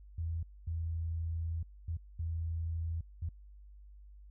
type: tone bursts at uneven times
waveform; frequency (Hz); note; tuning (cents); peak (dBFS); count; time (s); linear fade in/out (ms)
sine; 82.41; E2; 0; -33; 5; 0.18-0.43 / 0.67-1.63 / 1.88-1.97 / 2.19-3.01 / 3.22-3.29; 5
effects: added 50 Hz sine -51 dBFS peak until 4.3 s